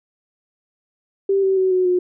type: tone with pitch steps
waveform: sine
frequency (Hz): 392 / 383.9 / 376 / 368.3 / 360.7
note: G4 / G4 / F#4 / F#4 / F#4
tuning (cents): 0 / -36 / +28 / -8 / -44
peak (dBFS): -14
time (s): 1.29-1.99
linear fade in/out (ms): 5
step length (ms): 140
effects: none